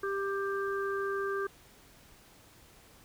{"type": "harmonic tone", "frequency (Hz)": 394.6, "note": "G4", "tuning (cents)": 11, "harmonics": [1, 3, 4], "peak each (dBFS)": [-32, -37, -38], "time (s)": [0.03, 1.47], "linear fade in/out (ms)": 5, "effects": ["pink hiss -58 dBFS RMS until 3.04 s"]}